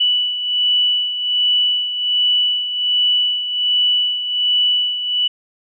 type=beating tone pair; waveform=sine; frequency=2961 / 2962.3 Hz; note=F#7 / F#7; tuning=+1 / +1 cents; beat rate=1.3 Hz; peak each=-15 / -22 dBFS; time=0-5.28 s; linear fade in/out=10 ms; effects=none